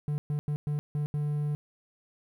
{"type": "tone bursts at uneven times", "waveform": "triangle", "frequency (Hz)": 147.8, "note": "D3", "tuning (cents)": 11, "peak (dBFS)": -25, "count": 6, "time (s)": [[0.08, 0.18], [0.3, 0.39], [0.48, 0.56], [0.67, 0.79], [0.95, 1.06], [1.14, 1.55]], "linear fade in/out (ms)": 0, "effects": ["11-bit"]}